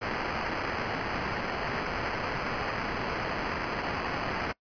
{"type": "noise with sample-and-hold", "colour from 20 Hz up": "violet", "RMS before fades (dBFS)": -32, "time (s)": [0.01, 4.53], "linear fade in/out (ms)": 20, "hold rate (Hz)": 3675, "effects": ["noise-tail reverb RT60 0.1 s tail -23 dB re dry", "resampled to 11025 Hz"]}